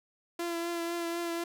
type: tone with vibrato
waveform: sawtooth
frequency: 340 Hz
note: F4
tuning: 46 cents flat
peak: -28 dBFS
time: 0.39-1.44 s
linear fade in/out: 5 ms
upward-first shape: triangle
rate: 4 Hz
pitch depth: 25 cents each way
effects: none